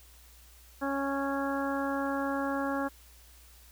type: harmonic tone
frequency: 276.3 Hz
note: C#4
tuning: 6 cents flat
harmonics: 1 / 2 / 3 / 4 / 5 / 6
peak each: -32 / -35 / -37 / -38 / -39 / -40 dBFS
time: 0.81-2.89 s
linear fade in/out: 20 ms
effects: added 60 Hz sine -55 dBFS peak until 3.71 s + white hiss -58 dBFS RMS until 3.71 s